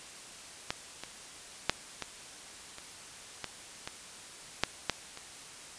clicks, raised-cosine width 0.2 ms, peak -13 / -21 / -6 / -17 / -26 / -17 / -19 / -7 / -9 / -25 dBFS, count 10, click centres 0.705 / 1.036 / 1.696 / 2.023 / 2.784 / 3.443 / 3.875 / 4.636 / 4.897 / 5.174 s, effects white hiss -48 dBFS RMS until 5.78 s + resampled to 22050 Hz

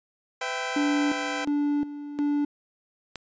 15% pulse chord, E minor, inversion second, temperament equal with one note detuned, 504.8 / 659.3 / 784 Hz, B4 / E5 / G5, +38 / 0 / 0 cents, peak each -26 / -29 / -25 dBFS, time 0.41-1.45 s, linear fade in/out 5 ms
triangle tone with tremolo, 290.7 Hz, D4, 18 cents flat, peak -20 dBFS, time 0.76-2.45 s, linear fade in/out 5 ms, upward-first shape square, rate 1.4 Hz, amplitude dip 75%
click, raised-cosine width 0.2 ms, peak -17 dBFS, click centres 3.157 s
effects resampled to 16000 Hz

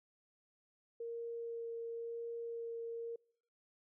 sine tone with vibrato, 464.1 Hz, A#4, 8 cents flat, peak -40 dBFS, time 1-3.16 s, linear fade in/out 5 ms, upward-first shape sine, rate 0.96 Hz, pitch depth 8 cents each way, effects noise-tail reverb RT60 0.7 s tail -26 dB re dry

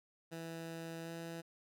15% pulse tone with pitch glide, 164.81 to 166.44 Hz, E3 to E3, 0 to +17 cents, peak -37 dBFS, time 0.31-1.42 s, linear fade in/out 20 ms, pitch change +17 cents, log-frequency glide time 1.03-1.1 s, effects none

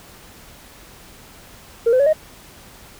sine tone with pitch steps, 463.3 / 511.1 / 563.8 / 622 Hz, A#4 / C5 / C#5 / D#5, -11 / -41 / +29 / -1 cents, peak -10 dBFS, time 1.86-2.132 s, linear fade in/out 10 ms, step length 68 ms, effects tanh soft clip ceiling -9 dBFS + pink hiss -44 dBFS RMS until 2.99 s

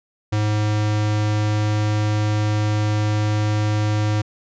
square tone, 105.9 Hz, G#2, 34 cents sharp, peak -18 dBFS, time 0.32-4.22 s, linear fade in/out 10 ms, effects resampled to 16000 Hz

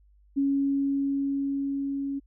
sine tone with level ramp, 277.2 Hz, C#4, in tune, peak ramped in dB -21 to -28 dBFS, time 0.36-2.2 s, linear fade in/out 20 ms, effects added 50 Hz sine -56 dBFS peak until 2.26 s

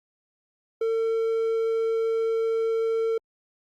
triangle tone, 451.3 Hz, A4, 44 cents sharp, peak -20 dBFS, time 0.81-3.18 s, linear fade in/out 5 ms, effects Opus 48 kbps

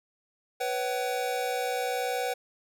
square chord, B suspended second, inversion none, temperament equal with one note detuned, 493.9 / 554.4 / 757.7 Hz, B4 / C#5 / F#5, 0 / 0 / +41 cents, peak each -32 / -37 / -32 dBFS, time 0.6-2.34 s, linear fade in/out 10 ms, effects none

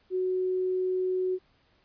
sine tone, 370 Hz, F#4, in tune, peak -25 dBFS, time 0.1-1.39 s, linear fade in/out 50 ms, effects pink hiss -66 dBFS RMS until 1.84 s + resampled to 11025 Hz

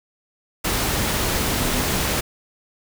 sine tone in noise, 250 Hz, B3, 21 cents sharp, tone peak -29 dBFS, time 1.55-1.84 s, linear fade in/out 10 ms, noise pink, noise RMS -22 dBFS, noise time 0.64-2.21 s, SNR -10 dB, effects none

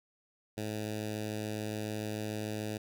10% pulse tone with notch filter, 106.9 Hz, A2, 49 cents flat, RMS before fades -37 dBFS, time 0.57-2.78 s, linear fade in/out 10 ms, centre 1200 Hz, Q 1.1, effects none

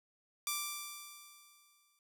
5% pulse tone with exponential decay, 1174.7 Hz, D6, in tune, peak -21 dBFS, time 0.47-1.99 s, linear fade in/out 1 ms, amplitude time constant 330 ms, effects none

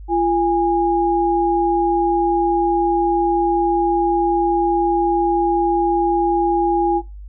sine tone pair together, 343 / 820.5 Hz, F4 / G#5, -31 / -21 cents, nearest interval octave + minor third, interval 1510 cents, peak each -17 dBFS, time 0.08-7.02 s, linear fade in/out 50 ms, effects noise-tail reverb RT60 0.2 s tail -18 dB re dry + added 50 Hz sine -32 dBFS peak until 7.28 s

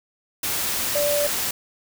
sine tone in noise, 583 Hz, D5, 13 cents flat, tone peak -20 dBFS, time 0.95-1.27 s, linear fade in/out 5 ms, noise white, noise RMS -25 dBFS, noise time 0.43-1.51 s, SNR +2 dB, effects none

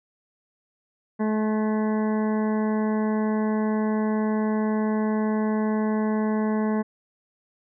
harmonic tone with a mistuned harmonic, 215.5 Hz, A3, 36 cents flat, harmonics 1 / 2 / 3 / 4 / 5 / 7 / 8 / 9, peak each -22 / -29 / -34 / -35 / -37 / -44 / -43 / -45 dBFS, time 1.19-6.83 s, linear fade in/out 20 ms, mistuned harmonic 9, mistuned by +26 cents, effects none

